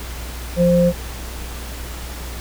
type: tone pair together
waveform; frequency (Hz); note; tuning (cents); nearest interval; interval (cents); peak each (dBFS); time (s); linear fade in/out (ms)
sine; 174.9 / 524.1; F3 / C5; +3 / +3; octave + perfect fifth; 1900; -14; 0.56-0.93; 50
effects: added 60 Hz sine -29 dBFS peak until 2.4 s + pink hiss -34 dBFS RMS until 2.4 s